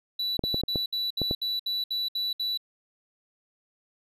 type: tone bursts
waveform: triangle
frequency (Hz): 3951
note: B7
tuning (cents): 0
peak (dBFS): -25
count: 10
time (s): 0.19-2.575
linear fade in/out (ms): 5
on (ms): 180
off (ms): 65
type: clicks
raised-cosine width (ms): 2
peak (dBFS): -15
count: 7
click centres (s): 0.393 / 0.439 / 0.544 / 0.636 / 0.758 / 1.217 / 1.311
effects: resampled to 32000 Hz